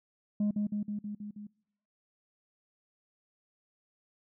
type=tone with echo; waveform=sine; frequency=207.7 Hz; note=G#3; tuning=in tune; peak=-23 dBFS; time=0.4-0.51 s; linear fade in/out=5 ms; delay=160 ms; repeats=6; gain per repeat=-3 dB; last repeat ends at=1.47 s; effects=noise-tail reverb RT60 0.8 s tail -25 dB re dry + tanh soft clip ceiling -25 dBFS